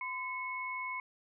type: tone pair together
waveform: sine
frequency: 1020.8 / 2195 Hz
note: C6 / C#7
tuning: -43 / -18 cents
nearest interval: octave + minor second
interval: 1325 cents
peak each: -39 / -38 dBFS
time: 0.01-1 s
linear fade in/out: 2 ms
effects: none